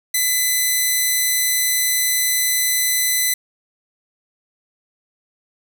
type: tone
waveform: 5% pulse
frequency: 2010 Hz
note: B6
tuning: 30 cents sharp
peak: -6 dBFS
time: 0.14-3.34 s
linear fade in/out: 5 ms
effects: none